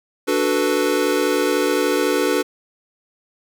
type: chord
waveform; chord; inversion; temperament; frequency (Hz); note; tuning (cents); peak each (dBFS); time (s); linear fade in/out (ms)
square; B minor seventh; first; equal; 293.7 / 370 / 440 / 493.9; D4 / F#4 / A4 / B4; 0 / 0 / 0 / 0; -23; 0.27-2.43; 20
effects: none